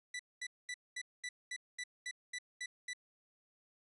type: tone bursts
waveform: sawtooth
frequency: 1975.5 Hz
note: B6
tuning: in tune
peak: -36 dBFS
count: 11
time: 0.14-2.934 s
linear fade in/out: 5 ms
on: 54 ms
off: 220 ms
effects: resampled to 24000 Hz